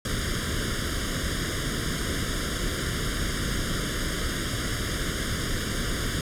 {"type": "noise with comb filter", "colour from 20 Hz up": "pink", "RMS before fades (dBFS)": -28, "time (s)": [0.05, 6.21], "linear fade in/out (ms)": 2, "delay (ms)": 0.59, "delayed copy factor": 0.95, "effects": ["low-pass 10000 Hz 12 dB/octave"]}